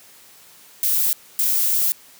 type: noise bursts at uneven times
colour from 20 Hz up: violet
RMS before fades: -19 dBFS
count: 2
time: 0.83-1.13 / 1.39-1.92 s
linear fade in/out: 0 ms
effects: white hiss -48 dBFS RMS until 2.19 s + high-pass 100 Hz 12 dB/octave